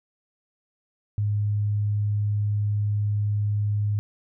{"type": "tone", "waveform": "sine", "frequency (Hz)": 103.83, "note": "G#2", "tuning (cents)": 0, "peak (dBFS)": -21, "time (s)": [1.18, 3.99], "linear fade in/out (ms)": 0, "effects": []}